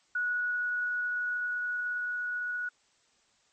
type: tone with level ramp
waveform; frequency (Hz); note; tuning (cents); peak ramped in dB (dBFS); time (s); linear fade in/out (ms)
sine; 1464; F#6; -19; -27 to -31; 0.15-2.69; 5
effects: white hiss -68 dBFS RMS until 3.52 s + MP3 32 kbps